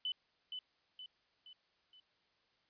sine tone with echo, 3009 Hz, F#7, 28 cents sharp, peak -35 dBFS, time 0.05-0.12 s, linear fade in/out 2 ms, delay 470 ms, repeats 4, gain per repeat -6 dB, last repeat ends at 2 s, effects white hiss -75 dBFS RMS until 2.69 s + resampled to 11025 Hz

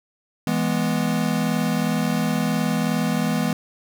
square chord, E major, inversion none, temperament equal, 164.81 / 207.7 / 246.9 Hz, E3 / G#3 / B3, 0 / 0 / 0 cents, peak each -25 dBFS, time 0.47-3.53 s, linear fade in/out 2 ms, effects none

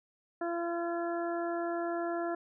harmonic tone, 341 Hz, F4, 41 cents flat, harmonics 1 / 2 / 3 / 4 / 5, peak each -34 / -35 / -45 / -42 / -45 dBFS, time 0.41-2.35 s, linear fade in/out 5 ms, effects none

